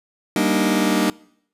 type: chord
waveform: sawtooth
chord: Eb major seventh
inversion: first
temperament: just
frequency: 194.45 / 233.3 / 291.7 / 311.1 Hz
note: G3 / Bb3 / D4 / Eb4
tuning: -14 / +2 / -12 / 0 cents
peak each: -18 dBFS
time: 0.36-1.1 s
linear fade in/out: 2 ms
effects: noise-tail reverb RT60 0.7 s tail -24 dB re dry + resampled to 32000 Hz